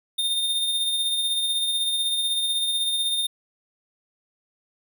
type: tone with tremolo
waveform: square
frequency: 3639 Hz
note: A#7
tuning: 42 cents flat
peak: -21 dBFS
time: 0.18-3.27 s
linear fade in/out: 10 ms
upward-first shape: sine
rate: 16 Hz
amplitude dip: 35%
effects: none